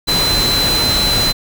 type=tone in noise; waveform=sine; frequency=4049 Hz; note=B7; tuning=42 cents sharp; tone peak=-14 dBFS; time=0.07-1.33 s; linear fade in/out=20 ms; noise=pink; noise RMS=-18 dBFS; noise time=0.07-1.33 s; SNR=+1 dB; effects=none